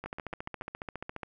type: two click trains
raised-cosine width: 0.5 ms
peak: -24 / -22 dBFS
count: 5 / 18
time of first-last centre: 0.04-0.62 / 0.06-1.232 s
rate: 6.9 / 14.5 Hz
effects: none